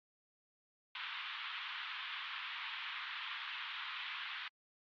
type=band-pass noise; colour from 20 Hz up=white; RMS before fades=-44 dBFS; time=0.95-4.48 s; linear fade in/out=2 ms; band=970 to 3600 Hz; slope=48 dB/octave; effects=AAC 64 kbps